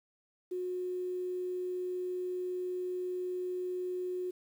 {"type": "tone", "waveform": "sine", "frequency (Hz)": 363.6, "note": "F#4", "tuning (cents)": -30, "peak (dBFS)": -33, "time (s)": [0.51, 4.31], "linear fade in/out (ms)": 10, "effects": ["10-bit"]}